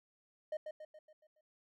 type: tone with echo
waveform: triangle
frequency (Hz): 616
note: D#5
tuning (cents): -17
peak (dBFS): -33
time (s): 0.52-0.57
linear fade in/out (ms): 5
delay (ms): 140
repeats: 6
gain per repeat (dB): -6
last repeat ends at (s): 1.41
effects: tanh soft clip ceiling -30 dBFS